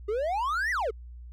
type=exponential two-way sweep; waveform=triangle; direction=up then down; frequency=396.8 to 2017 to 396.8 Hz; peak=-24 dBFS; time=0.08-0.91 s; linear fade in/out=10 ms; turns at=0.71 s; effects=added 60 Hz sine -41 dBFS peak until 1.32 s